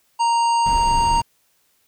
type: harmonic tone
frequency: 931 Hz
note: A#5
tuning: 2 cents flat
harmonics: 1 / 3 / 5 / 7 / 9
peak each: -15 / -30 / -32 / -36 / -35 dBFS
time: 0.19-1.22 s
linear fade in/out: 20 ms
type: noise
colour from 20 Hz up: brown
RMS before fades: -25 dBFS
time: 0.66-1.22 s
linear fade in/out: 2 ms
effects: white hiss -63 dBFS RMS until 1.87 s